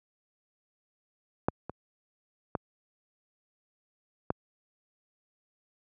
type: clicks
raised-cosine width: 1 ms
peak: -10 / -22 / -15 / -13 dBFS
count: 4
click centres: 1.485 / 1.696 / 2.552 / 4.304 s
effects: high-pass 80 Hz 12 dB/octave